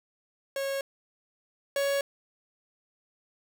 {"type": "tone pair in turn", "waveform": "45% pulse", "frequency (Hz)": [548, 558.2], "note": ["C#5", "C#5"], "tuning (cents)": [-20, 12], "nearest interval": "unison", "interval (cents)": 32, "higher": "second", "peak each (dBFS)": [-29, -25], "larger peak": "second", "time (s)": [[0.56, 0.81], [1.76, 2.01]], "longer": "neither", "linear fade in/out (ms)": 2, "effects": []}